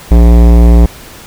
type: tone with hard clipping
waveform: sine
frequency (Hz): 58.27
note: A#1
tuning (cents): 0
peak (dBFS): -3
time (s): 0.11-0.86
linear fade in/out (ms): 5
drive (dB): 18
effects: pink hiss -32 dBFS RMS until 1.26 s